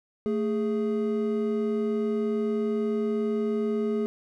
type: tone pair together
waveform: triangle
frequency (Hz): 222.2 / 415.3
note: A3 / G#4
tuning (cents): +17 / 0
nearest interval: major seventh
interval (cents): 1083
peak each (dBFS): -25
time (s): 0.26-4.06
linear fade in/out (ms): 0
effects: none